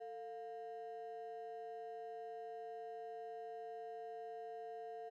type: ring-modulated tone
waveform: triangle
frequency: 576 Hz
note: D5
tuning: 34 cents flat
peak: -40 dBFS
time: 0-5.1 s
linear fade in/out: 20 ms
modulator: 129 Hz
effects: tanh soft clip ceiling -38 dBFS